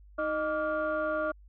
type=tone cluster; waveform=sine; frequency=313.7 / 616 / 1159 / 1409 Hz; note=D#4 / D#5 / D6 / F6; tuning=+14 / -17 / -23 / +15 cents; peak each=-36 / -29 / -35 / -34 dBFS; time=0.18-1.32 s; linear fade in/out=10 ms; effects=tanh soft clip ceiling -20 dBFS + added 50 Hz sine -51 dBFS peak until 1.48 s